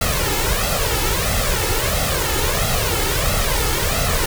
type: noise with flanger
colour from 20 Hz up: pink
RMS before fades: -19 dBFS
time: 0.01-4.26 s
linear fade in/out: 5 ms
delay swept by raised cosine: 1.5 to 2.33 ms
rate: 1.5 Hz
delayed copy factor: +0.7
effects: none